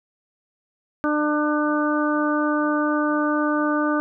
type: harmonic tone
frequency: 299.3 Hz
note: D4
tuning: 33 cents sharp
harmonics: 1 / 2 / 3 / 4 / 5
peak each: -21 / -26 / -31 / -26 / -28 dBFS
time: 1.04-4 s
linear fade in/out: 0 ms
effects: none